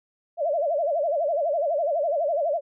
sine tone with vibrato, 622.3 Hz, D#5, in tune, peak -21 dBFS, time 0.37-2.61 s, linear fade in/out 50 ms, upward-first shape sine, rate 12 Hz, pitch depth 190 cents each way, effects none

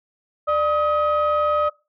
sine tone pair together, 595 / 1265.9 Hz, D5 / D#6, +22 / +30 cents, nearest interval octave + minor second, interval 1308 cents, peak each -18 dBFS, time 0.47-1.7 s, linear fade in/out 20 ms, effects noise-tail reverb RT60 0.3 s tail -22 dB re dry + tanh soft clip ceiling -13 dBFS

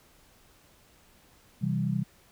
sine chord, C major, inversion none, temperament equal, 130.81 / 164.81 / 196 Hz, C3 / E3 / G3, 0 / 0 / 0 cents, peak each -30 dBFS, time 1.61-2.04 s, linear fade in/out 20 ms, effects pink hiss -60 dBFS RMS until 2.31 s

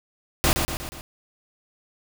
pink noise with echo, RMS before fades -19 dBFS, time 0.44-0.53 s, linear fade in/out 0 ms, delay 120 ms, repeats 4, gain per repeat -5 dB, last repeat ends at 1.01 s, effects none

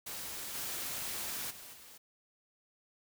white noise with level steps, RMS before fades -42 / -39 / -50 / -54 dBFS, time 0.06-1.98 s, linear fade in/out 10 ms, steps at 0.54 / 1.5 / 1.73 s, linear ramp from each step 10 ms, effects none

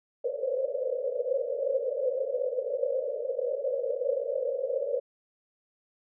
pink band-pass noise, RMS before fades -30 dBFS, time 0.24-5 s, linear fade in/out 5 ms, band 490 to 560 Hz, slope 96 dB/octave, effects none

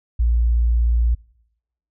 sine tone, 58.27 Hz, A#1, in tune, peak -14 dBFS, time 0.19-1.15 s, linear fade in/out 10 ms, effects noise-tail reverb RT60 0.8 s tail -24 dB re dry

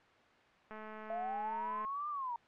click train, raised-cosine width 0.5 ms, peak -33 dBFS, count 247, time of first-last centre 0.71-1.849 s, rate 216 Hz
sine linear two-way sweep, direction up then down, 663 to 1207 to 919 Hz, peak -36 dBFS, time 1.1-2.36 s, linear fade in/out 2 ms, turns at 2.09 s
effects white hiss -63 dBFS RMS until 2.47 s + low-pass 2000 Hz 12 dB/octave

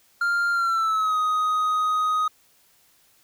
triangle tone with pitch glide, 1396.9 to 1251.7 Hz, F6 to D#6, 0 to +10 cents, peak -18 dBFS, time 0.21-2.28 s, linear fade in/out 5 ms, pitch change -190 cents, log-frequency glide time 0.52-1.18 s, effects white hiss -60 dBFS RMS until 3.23 s

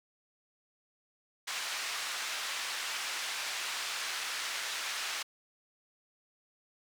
pink band-pass noise, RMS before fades -37 dBFS, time 1.47-5.23 s, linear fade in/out 10 ms, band 1400 to 6900 Hz, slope 12 dB/octave, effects none

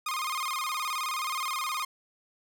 sawtooth tone with vibrato, 1142 Hz, D6, 49 cents flat, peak -26 dBFS, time 0.06-1.85 s, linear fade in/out 5 ms, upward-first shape square, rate 19 Hz, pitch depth 130 cents each way, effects none

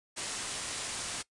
white low-pass noise, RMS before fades -38 dBFS, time 0.16-1.23 s, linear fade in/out 20 ms, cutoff 10000 Hz, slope 96 dB/octave, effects noise-tail reverb RT60 0.1 s tail -20 dB re dry + resampled to 24000 Hz

